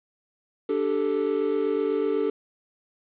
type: chord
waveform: triangle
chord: D suspended fourth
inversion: none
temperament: equal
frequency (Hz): 293.7 / 392 / 440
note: D4 / G4 / A4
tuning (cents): 0 / 0 / 0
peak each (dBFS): -27 / -25 / -23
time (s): 0.69-2.3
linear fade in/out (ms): 5
effects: resampled to 8000 Hz + 8-bit